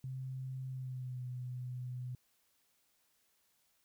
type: tone with pitch glide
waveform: sine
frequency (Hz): 130.81 to 125.34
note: C3 to B2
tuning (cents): 0 to +26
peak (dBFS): -39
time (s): 0.04-2.15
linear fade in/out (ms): 2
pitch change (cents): -74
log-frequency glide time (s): 0.69-1.24
effects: white hiss -75 dBFS RMS until 3.84 s